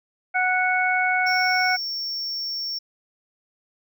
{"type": "harmonic tone", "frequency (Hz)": 738, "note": "F#5", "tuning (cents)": -5, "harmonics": [1, 2, 3], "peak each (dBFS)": [-23, -23, -23], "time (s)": [0.34, 1.77], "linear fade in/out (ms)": 20}
{"type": "tone", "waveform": "triangle", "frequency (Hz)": 5470, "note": "F8", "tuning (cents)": -37, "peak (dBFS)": -25, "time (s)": [1.26, 2.79], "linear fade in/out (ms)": 10}
{"effects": []}